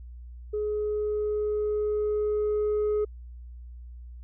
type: tone with level ramp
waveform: sine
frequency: 421.2 Hz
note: G#4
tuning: 24 cents sharp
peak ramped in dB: -25 to -20 dBFS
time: 0.53-3.05 s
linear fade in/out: 10 ms
effects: tanh soft clip ceiling -22 dBFS + added 60 Hz sine -40 dBFS peak until 4.23 s